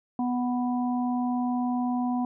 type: harmonic tone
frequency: 246.9 Hz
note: B3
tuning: in tune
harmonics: 1 / 3 / 4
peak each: -25 / -32 / -37 dBFS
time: 0.19-2.25 s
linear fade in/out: 2 ms
effects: none